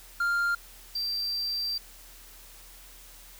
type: tone pair in turn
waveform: triangle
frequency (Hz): 1396.9 / 4699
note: F6 / D8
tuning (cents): 0 / 0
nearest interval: octave + major sixth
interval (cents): 2100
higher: second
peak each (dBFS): -22 / -27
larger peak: first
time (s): 0.2-0.55 / 0.95-1.78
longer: second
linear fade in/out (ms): 5
effects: added 40 Hz sine -52 dBFS peak until 3.39 s + white hiss -51 dBFS RMS until 3.39 s